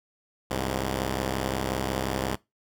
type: tone pair together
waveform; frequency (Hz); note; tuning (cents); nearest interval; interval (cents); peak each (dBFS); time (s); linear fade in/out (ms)
5% pulse; 65.6 / 104.13; C2 / G#2; +5 / +5; minor sixth; 800; -17 / -21; 0.5-2.36; 10
effects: noise-tail reverb RT60 0.2 s tail -21 dB re dry